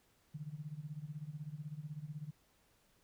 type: tone with tremolo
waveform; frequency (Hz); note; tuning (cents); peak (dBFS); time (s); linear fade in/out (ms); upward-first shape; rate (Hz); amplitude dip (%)
sine; 150.3; D3; +40; -39; 0.34-2.31; 10; sine; 16; 85
effects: pink hiss -72 dBFS RMS until 3.03 s